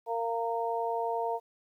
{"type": "harmonic tone", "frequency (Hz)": 230.7, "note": "A#3", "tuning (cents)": -18, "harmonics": [2, 3, 4], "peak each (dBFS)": [-33, -33, -33], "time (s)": [0.06, 1.4], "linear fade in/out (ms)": 50, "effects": ["11-bit"]}